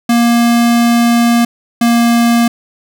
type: tone pair in turn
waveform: square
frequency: 235.7 / 234.9 Hz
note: A#3 / A#3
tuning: +19 / +13 cents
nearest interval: unison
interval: 6 cents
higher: first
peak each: -8 dBFS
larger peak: neither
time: 0.09-1.45 / 1.81-2.48 s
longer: first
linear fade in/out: 5 ms
effects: none